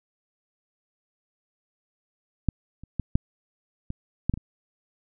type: clicks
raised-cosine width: 5 ms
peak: -9 / -30 / -14 / -7 / -19 / -10 / -13 / -25 dBFS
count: 8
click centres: 2.487 / 2.836 / 2.997 / 3.155 / 3.904 / 4.296 / 4.339 / 4.375 s
effects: none